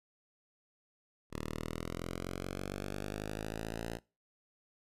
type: linear sweep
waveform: 5% pulse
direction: up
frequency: 37.79 to 57.6 Hz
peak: -27 dBFS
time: 1.3-4 s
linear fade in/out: 50 ms
effects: noise-tail reverb RT60 0.3 s tail -23 dB re dry + resampled to 32000 Hz